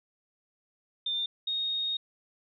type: tone pair in turn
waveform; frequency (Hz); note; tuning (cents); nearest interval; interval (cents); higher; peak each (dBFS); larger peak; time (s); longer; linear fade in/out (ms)
sine; 3598 / 3723; A7 / A#7; +38 / -3; minor second; 59; second; -28; neither; 1.06-1.26 / 1.47-1.97; second; 5
effects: none